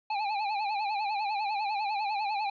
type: tone with vibrato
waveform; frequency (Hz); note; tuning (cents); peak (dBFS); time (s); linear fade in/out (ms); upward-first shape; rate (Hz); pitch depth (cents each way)
square; 830.6; G#5; 0; -29; 0.1-2.5; 5; sine; 10; 93
effects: resampled to 11025 Hz + 10-bit